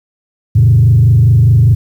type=tone with frequency modulation; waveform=sine; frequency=115.4 Hz; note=A#2; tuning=17 cents flat; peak=-3 dBFS; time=0.55-1.75 s; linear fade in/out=10 ms; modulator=24.9 Hz; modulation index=1; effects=tanh soft clip ceiling 0 dBFS + 7-bit